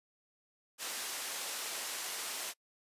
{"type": "band-pass noise", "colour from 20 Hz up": "white", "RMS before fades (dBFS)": -40, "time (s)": [0.78, 2.54], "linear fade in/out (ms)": 50, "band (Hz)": [400, 10000], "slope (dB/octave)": 12, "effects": ["noise-tail reverb RT60 0.1 s tail -26 dB re dry", "resampled to 32000 Hz"]}